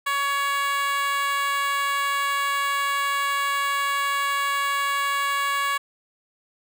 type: tone with high-pass filter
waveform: 10% pulse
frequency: 561 Hz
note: C#5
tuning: 21 cents sharp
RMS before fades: -24 dBFS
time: 0.06-5.78 s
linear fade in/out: 10 ms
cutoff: 1200 Hz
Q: 3.1
effects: none